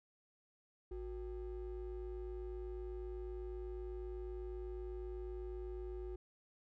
triangle ring-modulated tone, 210 Hz, G#3, 19 cents sharp, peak -37 dBFS, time 0.91-6.16 s, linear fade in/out 5 ms, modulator 156 Hz, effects none

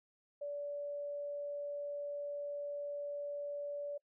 sine tone, 577 Hz, D5, 31 cents flat, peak -38 dBFS, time 0.41-3.98 s, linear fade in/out 10 ms, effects noise-tail reverb RT60 0.1 s tail -24 dB re dry

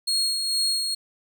35% pulse tone with tremolo, 4287 Hz, C8, 41 cents sharp, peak -19 dBFS, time 0.07-0.95 s, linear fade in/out 10 ms, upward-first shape sine, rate 2.2 Hz, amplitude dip 40%, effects none

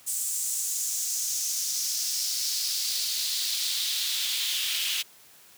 pink noise with high-pass filter sweep, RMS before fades -29 dBFS, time 0.06-5.03 s, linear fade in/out 20 ms, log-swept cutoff 8000 to 3000 Hz, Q 2.8, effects white hiss -54 dBFS RMS until 5.57 s + high-pass 80 Hz 12 dB/octave

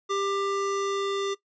square tone pair together, 396 / 1187.7 Hz, G4 / D6, +18 / +19 cents, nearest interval octave + perfect fifth, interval 1901 cents, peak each -28 / -32 dBFS, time 0.09-1.35 s, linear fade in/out 20 ms, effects noise-tail reverb RT60 0.1 s tail -18 dB re dry + resampled to 16000 Hz

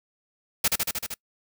white noise with echo, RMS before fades -21 dBFS, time 0.64-0.68 s, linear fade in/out 5 ms, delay 77 ms, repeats 6, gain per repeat -2 dB, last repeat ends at 1.142 s, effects noise-tail reverb RT60 0.1 s tail -26 dB re dry

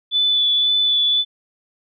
sine tone with vibrato, 3475 Hz, A7, 22 cents flat, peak -14 dBFS, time 0.11-1.25 s, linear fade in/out 50 ms, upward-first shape sine, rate 1.9 Hz, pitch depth 13 cents each way, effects none

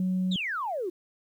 sine tone, 185 Hz, F#3, in tune, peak -23 dBFS, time 0-0.36 s, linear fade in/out 2 ms
sine exponential sweep, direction down, 3951 to 334.5 Hz, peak -28 dBFS, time 0.31-0.9 s, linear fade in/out 10 ms
effects tanh soft clip ceiling -21 dBFS + 10-bit

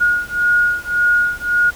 sine beating tone pair, 1438 / 1439.8 Hz, F#6 / F#6, -50 / -48 cents, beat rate 1.8 Hz, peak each -16 dBFS, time 0-1.71 s, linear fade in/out 20 ms, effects added 60 Hz sine -43 dBFS peak until 1.75 s + pink hiss -38 dBFS RMS until 1.75 s

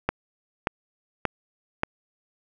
click train, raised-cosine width 0.5 ms, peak -7 dBFS, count 4, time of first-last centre 0.09-1.834 s, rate 1.72 Hz, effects none

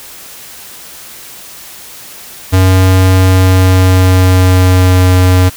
square tone with pitch glide, 93.5 to 91.73 Hz, F#2 to F#2, +19 to -14 cents, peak -5 dBFS, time 2.52-5.5 s, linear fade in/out 20 ms, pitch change -33 cents, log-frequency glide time 3.17-5.1 s, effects white hiss -31 dBFS RMS until 5.56 s

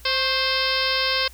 harmonic tone with a mistuned harmonic, 523.3 Hz, C5, in tune, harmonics 1 / 2 / 3 / 4 / 5 / 6 / 7 / 8 / 9 / 10, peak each -29 / -29 / -29 / -29 / -29 / -29 / -29 / -29 / -29 / -29 dBFS, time 0.05-1.28 s, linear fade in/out 5 ms, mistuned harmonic 2, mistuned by +59 cents, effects added 60 Hz sine -44 dBFS peak until 1.33 s + white hiss -50 dBFS RMS until 1.33 s

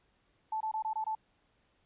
sine tone bursts, 874 Hz, A5, 12 cents flat, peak -31 dBFS, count 6, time 0.52-1.151 s, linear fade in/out 5 ms, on 86 ms, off 23 ms, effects pink hiss -72 dBFS RMS until 1.85 s + resampled to 8000 Hz

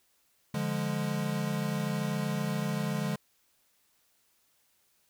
square chord, D diminished, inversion none, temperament equal, 146.83 / 174.61 / 207.7 Hz, D3 / F3 / Ab3, 0 / 0 / 0 cents, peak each -34 / -36 / -34 dBFS, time 0.54-3.16 s, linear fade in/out 5 ms, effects white hiss -70 dBFS RMS until 5.09 s

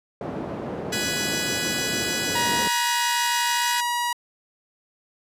white band-pass noise, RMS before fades -31 dBFS, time 0.21-2.68 s, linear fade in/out 2 ms, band 130 to 450 Hz, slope 12 dB/octave
15% pulse chord, G# minor seventh, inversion third, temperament equal with one note detuned, 1480 / 1677.6 / 1975.5 / 2489 Hz, F#6 / G#6 / B6 / D#7, 0 / +17 / 0 / 0 cents, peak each -24 dBFS, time 0.92-3.81 s, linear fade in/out 10 ms
sawtooth tone with pitch glide, 952 to 960.8 Hz, A#5 to B5, +36 to -48 cents, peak -19 dBFS, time 2.35-4.13 s, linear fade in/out 5 ms, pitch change +16 cents, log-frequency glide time 3.52-3.82 s
effects resampled to 32000 Hz

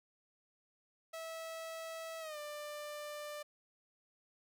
sawtooth tone with pitch glide, 651 to 593.5 Hz, E5 to D5, -22 to +18 cents, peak -39 dBFS, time 1.13-3.43 s, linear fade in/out 10 ms, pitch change -160 cents, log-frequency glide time 2.2-2.38 s, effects none

